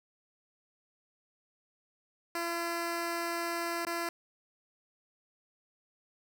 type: tone with dropouts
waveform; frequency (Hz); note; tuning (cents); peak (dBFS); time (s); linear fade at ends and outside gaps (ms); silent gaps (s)
10% pulse; 339.7; F4; -48; -24; 2.35-4.09; 2; 3.851-3.868
effects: none